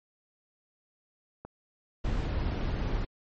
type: click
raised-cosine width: 1 ms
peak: -27 dBFS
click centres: 1.45 s
type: noise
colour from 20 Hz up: brown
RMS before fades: -30 dBFS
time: 2.04-3.05 s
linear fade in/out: 10 ms
effects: low-pass 5000 Hz 12 dB/octave + MP3 32 kbps